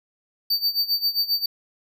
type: tone with tremolo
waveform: square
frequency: 4603 Hz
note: D8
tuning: 36 cents flat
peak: -18 dBFS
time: 0.5-1.46 s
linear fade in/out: 5 ms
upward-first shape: sine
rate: 7.5 Hz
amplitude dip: 85%
effects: none